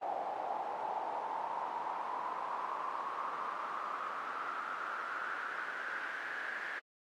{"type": "noise with band-pass filter sweep", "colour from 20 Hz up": "brown", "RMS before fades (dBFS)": -39, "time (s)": [0.01, 6.8], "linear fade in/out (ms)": 20, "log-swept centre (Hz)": [760, 1700], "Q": 6.4, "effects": ["high-pass 400 Hz 12 dB/octave", "AAC 64 kbps"]}